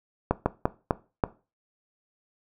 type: slowing click train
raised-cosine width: 1 ms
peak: -7 dBFS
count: 5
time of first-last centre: 0.31-1.238 s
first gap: 150 ms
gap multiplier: 1.3
effects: noise-tail reverb RT60 0.3 s tail -17 dB re dry